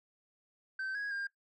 sine tone with pitch steps, 1547 / 1656 / 1605 Hz, G6 / G#6 / G6, -23 / -5 / +40 cents, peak -32 dBFS, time 0.79-1.27 s, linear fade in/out 5 ms, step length 160 ms, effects noise-tail reverb RT60 0.1 s tail -18 dB re dry + tanh soft clip ceiling -34 dBFS

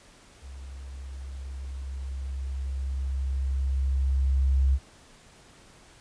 sine tone with level ramp, 67 Hz, C2, 42 cents sharp, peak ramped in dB -39 to -18 dBFS, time 0.41-4.79 s, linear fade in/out 50 ms, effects pink hiss -54 dBFS RMS until 6 s + resampled to 22050 Hz

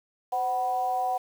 sine tone with amplitude modulation, 749 Hz, F#5, 21 cents sharp, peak -21 dBFS, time 0.32-1.18 s, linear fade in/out 10 ms, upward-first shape sine, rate 234 Hz, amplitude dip 70%, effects 8-bit

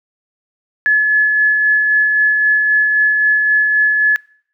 sine tone with tremolo, 1711 Hz, A6, 49 cents flat, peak -8 dBFS, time 0.86-4.16 s, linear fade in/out 0 ms, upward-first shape sine, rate 3.8 Hz, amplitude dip 30%, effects noise-tail reverb RT60 0.6 s tail -25 dB re dry

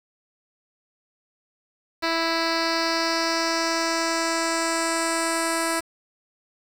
10% pulse tone with low-pass filter sweep, 329.6 Hz, E4, in tune, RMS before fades -24 dBFS, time 2.02-5.81 s, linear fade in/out 20 ms, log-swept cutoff 4000 to 10000 Hz, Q 2.8, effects 7-bit

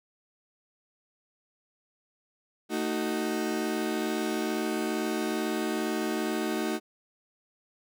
35% pulse chord, D# diminished, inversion second, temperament just, 224 / 311.1 / 373.4 Hz, A3 / D#4 / F#4, +31 / 0 / +16 cents, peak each -31 / -30 / -31 dBFS, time 2.69-6.8 s, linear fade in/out 50 ms, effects none

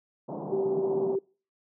pink band-pass noise, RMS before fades -36 dBFS, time 0.28-1.16 s, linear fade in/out 10 ms, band 150 to 910 Hz, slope 48 dB/octave
sine tone with tremolo, 388 Hz, G4, 18 cents flat, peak -23 dBFS, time 0.52-1.19 s, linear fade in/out 5 ms, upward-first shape triangle, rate 16 Hz, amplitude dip 40%
effects noise-tail reverb RT60 0.4 s tail -25 dB re dry

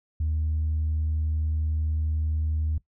sine tone, 77.78 Hz, D#2, in tune, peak -22 dBFS, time 0.2-2.78 s, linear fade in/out 5 ms, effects noise-tail reverb RT60 0.1 s tail -19 dB re dry + tanh soft clip ceiling -20 dBFS

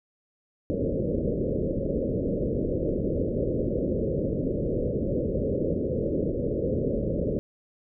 white low-pass noise, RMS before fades -27 dBFS, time 0.7-7.39 s, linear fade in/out 0 ms, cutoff 570 Hz, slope 96 dB/octave, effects none

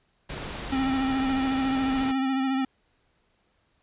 pink noise, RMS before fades -35 dBFS, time 0.29-2.12 s, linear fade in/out 10 ms
square tone with vibrato, 265.7 Hz, C4, 27 cents sharp, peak -24 dBFS, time 0.72-2.65 s, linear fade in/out 5 ms, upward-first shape sine, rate 14 Hz, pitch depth 31 cents each way
effects pink hiss -69 dBFS RMS until 3.82 s + resampled to 8000 Hz

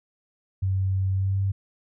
sine tone with pitch glide, 95.4 to 97.57 Hz, G2 to G2, -47 to -8 cents, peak -21 dBFS, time 0.62-1.52 s, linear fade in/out 10 ms, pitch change +39 cents, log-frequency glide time 1.13-1.4 s, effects none

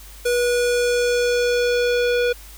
square tone with low-pass filter sweep, 485.4 Hz, B4, 30 cents flat, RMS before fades -19 dBFS, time 0.25-2.33 s, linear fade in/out 10 ms, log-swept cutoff 12000 to 3400 Hz, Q 1.2, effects added 50 Hz sine -40 dBFS peak until 2.57 s + white hiss -44 dBFS RMS until 2.57 s

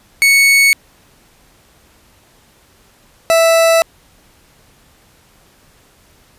40% pulse tone pair in turn, 2217 / 659.1 Hz, C#7 / E5, 0 / 0 cents, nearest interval octave + major sixth, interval 2100 cents, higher first, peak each -6 / -7 dBFS, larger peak first, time 0.22-0.73 / 3.3-3.82 s, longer second, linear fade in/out 0 ms, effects pink hiss -50 dBFS RMS until 6.38 s + resampled to 32000 Hz

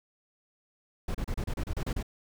brown noise bursts, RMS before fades -31 dBFS, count 10, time 1.08-2.028 s, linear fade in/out 5 ms, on 66 ms, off 32 ms, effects none

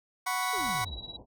30% pulse chord, F# suspended fourth, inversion none, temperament just, 740 / 986.7 / 1110 Hz, F#5 / B5 / C#6, 0 / -2 / +2 cents, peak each -31 / -31 / -30 dBFS, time 0.26-0.85 s, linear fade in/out 10 ms
sine tone with tremolo, 3898 Hz, B7, 23 cents flat, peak -36 dBFS, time 0.42-1.17 s, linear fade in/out 10 ms, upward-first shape triangle, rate 18 Hz, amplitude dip 95%
triangle exponential sweep, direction down, 466.2 to 51.1 Hz, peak -36 dBFS, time 0.53-0.99 s, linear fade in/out 5 ms
pink low-pass noise, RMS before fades -49 dBFS, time 0.55-1.26 s, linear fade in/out 50 ms, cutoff 980 Hz, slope 96 dB/octave
effects none

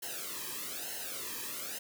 white noise with flanger, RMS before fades -40 dBFS, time 0.02-1.79 s, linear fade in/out 10 ms, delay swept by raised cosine 0.84 to 1.42 ms, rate 1.1 Hz, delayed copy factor -0.85, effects none

